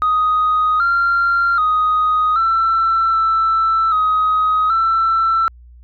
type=tone with pitch steps; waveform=sine; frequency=1249 / 1383 / 1249 / 1339 / 1327 / 1260 / 1336 Hz; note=D#6 / F6 / D#6 / E6 / E6 / D#6 / E6; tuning=+6 / -17 / +6 / +27 / +11 / +21 / +23 cents; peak=-11 dBFS; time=0.02-5.48 s; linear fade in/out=0 ms; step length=780 ms; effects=tanh soft clip ceiling -9 dBFS + added 60 Hz sine -39 dBFS peak until 5.83 s